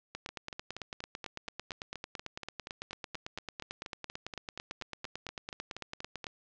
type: two click trains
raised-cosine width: 0.2 ms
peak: -21 / -23 dBFS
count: 56 / 26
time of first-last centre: 0.15-6.268 / 0.29-6.242 s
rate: 8.99 / 4.2 Hz
effects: low-pass 6000 Hz 12 dB/octave